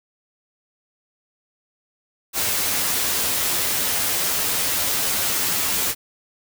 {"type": "noise with comb filter", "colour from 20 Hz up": "white", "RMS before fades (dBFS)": -22, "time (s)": [2.33, 5.95], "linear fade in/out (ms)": 50, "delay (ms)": 11, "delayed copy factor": 0.55, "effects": []}